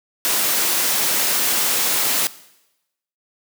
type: noise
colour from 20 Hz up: white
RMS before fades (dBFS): -19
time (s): 0.25-2.27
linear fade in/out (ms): 0
effects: noise-tail reverb RT60 0.9 s tail -18 dB re dry + high-pass 200 Hz 12 dB/octave